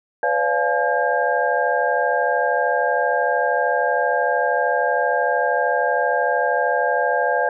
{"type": "tone cluster", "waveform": "sine", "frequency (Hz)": [502, 575, 698, 853, 1607], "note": ["B4", "D5", "F5", "G#5", "G6"], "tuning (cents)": [28, -37, -1, 46, 43], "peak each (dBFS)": -23, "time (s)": [0.23, 7.49], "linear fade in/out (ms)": 2, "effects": []}